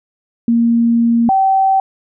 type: tone pair in turn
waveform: sine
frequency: 233.1 / 771.5 Hz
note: A#3 / G5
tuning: 0 / -28 cents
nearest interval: octave + major sixth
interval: 2072 cents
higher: second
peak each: -9 dBFS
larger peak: neither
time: 0.48-1.29 / 1.29-1.8 s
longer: first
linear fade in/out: 2 ms
effects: none